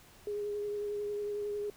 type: tone with vibrato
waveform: sine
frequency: 413.2 Hz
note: G#4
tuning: 9 cents flat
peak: -33 dBFS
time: 0.27-1.7 s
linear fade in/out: 2 ms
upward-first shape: triangle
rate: 11 Hz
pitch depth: 20 cents each way
effects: pink hiss -58 dBFS RMS until 1.76 s

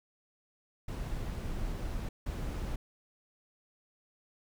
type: noise bursts at uneven times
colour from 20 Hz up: brown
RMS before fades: -36 dBFS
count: 2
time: 0.88-2.09 / 2.26-2.76 s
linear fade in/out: 5 ms
effects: none

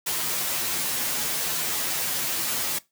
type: noise with comb filter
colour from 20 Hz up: white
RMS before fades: -27 dBFS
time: 0.06-2.79 s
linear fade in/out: 10 ms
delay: 10 ms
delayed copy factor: -0.95
effects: noise-tail reverb RT60 0.2 s tail -20 dB re dry + high-pass 80 Hz 12 dB/octave

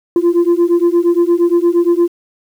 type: beating tone pair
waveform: sine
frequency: 340.7 / 349.3 Hz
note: F4 / F4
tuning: -43 / 0 cents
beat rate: 8.6 Hz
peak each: -10 dBFS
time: 0.16-2.08 s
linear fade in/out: 2 ms
effects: tanh soft clip ceiling -6 dBFS + 7-bit

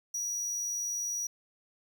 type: tone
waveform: square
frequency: 5800 Hz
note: F#8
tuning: 35 cents flat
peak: -32 dBFS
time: 0.14-1.27 s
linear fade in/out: 5 ms
effects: none

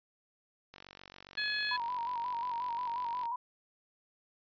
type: click train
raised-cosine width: 0.2 ms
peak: -31 dBFS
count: 120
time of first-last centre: 0.74-3.256 s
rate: 47.3 Hz
type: harmonic tone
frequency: 847 Hz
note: G#5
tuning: 34 cents sharp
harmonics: 2 / 3 / 4 / 5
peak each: -34 / -40 / -40 / -37 dBFS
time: 1.37-1.77 s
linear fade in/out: 10 ms
type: tone with vibrato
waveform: sine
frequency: 963 Hz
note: B5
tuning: 44 cents flat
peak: -33 dBFS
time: 1.71-3.36 s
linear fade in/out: 5 ms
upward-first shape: square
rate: 5.6 Hz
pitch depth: 54 cents each way
effects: resampled to 11025 Hz

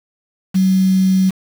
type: tone with quantisation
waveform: sine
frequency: 188.7 Hz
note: F#3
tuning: 34 cents sharp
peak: -10 dBFS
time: 0.54-1.31 s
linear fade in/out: 20 ms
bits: 5
effects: none

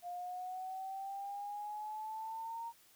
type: exponential sweep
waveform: sine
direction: up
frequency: 702 to 932.3 Hz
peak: -40 dBFS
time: 0.02-2.73 s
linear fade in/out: 50 ms
effects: white hiss -65 dBFS RMS until 2.95 s

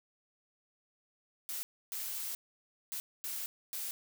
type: noise bursts at uneven times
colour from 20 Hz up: blue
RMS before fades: -39 dBFS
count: 5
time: 1.49-1.63 / 1.92-2.35 / 2.92-3 / 3.24-3.46 / 3.73-3.91 s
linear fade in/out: 0 ms
effects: none

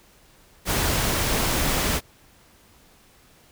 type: noise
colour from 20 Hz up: pink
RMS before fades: -23 dBFS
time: 0.65-2.01 s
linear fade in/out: 50 ms
effects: pink hiss -55 dBFS RMS until 3.51 s

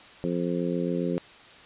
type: harmonic tone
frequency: 87.31 Hz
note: F2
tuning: in tune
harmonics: 2 / 3 / 4 / 5 / 6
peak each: -29 / -31 / -32 / -33 / -34 dBFS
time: 0.24-1.18 s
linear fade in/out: 0 ms
effects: white hiss -49 dBFS RMS until 1.65 s + resampled to 8000 Hz

